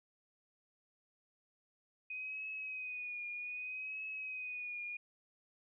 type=tone with vibrato; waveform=sine; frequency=2500 Hz; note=D#7; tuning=8 cents sharp; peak=-40 dBFS; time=2.1-4.97 s; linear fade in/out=5 ms; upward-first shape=triangle; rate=0.64 Hz; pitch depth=56 cents each way; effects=none